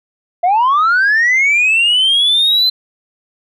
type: linear sweep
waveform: sine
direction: up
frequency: 675 to 4090 Hz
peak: -7 dBFS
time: 0.43-2.7 s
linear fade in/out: 10 ms
effects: tanh soft clip ceiling -7 dBFS